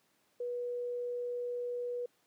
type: tone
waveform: sine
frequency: 486.8 Hz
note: B4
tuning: 25 cents flat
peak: -34 dBFS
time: 0.4-2.06 s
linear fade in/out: 5 ms
effects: pink hiss -72 dBFS RMS until 2.26 s + high-pass 200 Hz 12 dB/octave